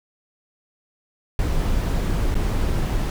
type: noise with dropouts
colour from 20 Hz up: brown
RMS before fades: -21 dBFS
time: 1.39-3.1 s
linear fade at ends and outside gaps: 1 ms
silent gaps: 2.344-2.352 s
effects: none